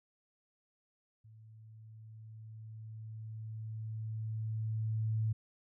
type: tone with level ramp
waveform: sine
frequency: 110 Hz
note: A2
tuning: in tune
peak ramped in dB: -54 to -29 dBFS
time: 1.24-5.33 s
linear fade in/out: 10 ms
effects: none